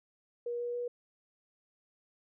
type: tone with pitch steps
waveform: sine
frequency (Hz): 477.9 / 481.2 / 484.6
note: A#4 / B4 / B4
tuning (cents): +43 / -45 / -33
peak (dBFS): -33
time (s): 0.46-0.88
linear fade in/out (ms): 5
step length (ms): 140
effects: none